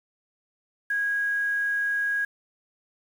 sine tone with quantisation, 1646 Hz, G#6, 16 cents flat, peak -23 dBFS, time 0.9-2.25 s, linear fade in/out 5 ms, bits 8, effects none

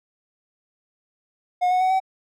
triangle tone with pitch steps, 722 / 734.6 / 747.5 / 760.5 Hz, F#5 / F#5 / F#5 / F#5, -43 / -13 / +17 / +47 cents, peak -15 dBFS, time 1.61-2.002 s, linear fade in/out 20 ms, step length 98 ms, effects none

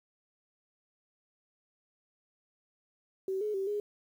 sine tone with pitch steps, 382.4 / 423 / 387.3 / 414.1 Hz, G4 / G#4 / G4 / G#4, -43 / +32 / -21 / -5 cents, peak -30 dBFS, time 3.28-3.8 s, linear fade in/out 2 ms, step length 130 ms, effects 10-bit

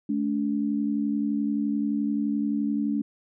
sine tone pair together, 215.4 / 287 Hz, A3 / D4, -37 / -40 cents, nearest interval perfect fourth, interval 497 cents, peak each -26 dBFS, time 0.09-3.02 s, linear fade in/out 5 ms, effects none

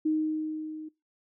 sine tone with level ramp, 311.1 Hz, D#4, in tune, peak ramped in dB -22 to -38 dBFS, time 0.05-0.89 s, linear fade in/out 10 ms, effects noise-tail reverb RT60 0.2 s tail -20 dB re dry

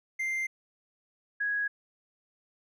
triangle / sine tone pair in turn, 2093 / 1661.2 Hz, C7 / G#6, 0 / 0 cents, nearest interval major third, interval 400 cents, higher first, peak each -27 dBFS, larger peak neither, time 0.19-0.47 / 1.4-1.68 s, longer neither, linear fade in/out 10 ms, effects none

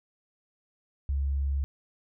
sine tone, 69.3 Hz, C#2, in tune, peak -25 dBFS, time 1.09-1.64 s, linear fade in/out 0 ms, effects none

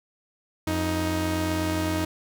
sawtooth tone pair together, 88 / 313.6 Hz, F2 / D#4, +14 / +14 cents, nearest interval octave + minor seventh, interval 2200 cents, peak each -24 / -22 dBFS, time 0.67-2.05 s, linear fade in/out 5 ms, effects none

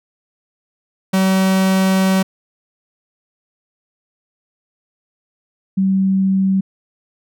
45% pulse / sine tone pair in turn, 190 / 191.87 Hz, F#3 / G3, +46 / -37 cents, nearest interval unison, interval 17 cents, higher second, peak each -12 dBFS, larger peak neither, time 1.13-2.23 / 5.77-6.61 s, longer first, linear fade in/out 10 ms, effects none

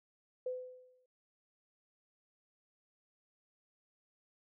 sine tone with exponential decay, 506 Hz, B4, 42 cents sharp, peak -33 dBFS, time 0.46-1.06 s, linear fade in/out 5 ms, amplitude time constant 130 ms, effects none

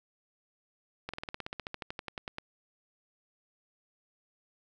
slowing click train, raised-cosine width 0.3 ms, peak -21 dBFS, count 19, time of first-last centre 1.09-2.384 s, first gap 46 ms, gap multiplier 1.05, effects none

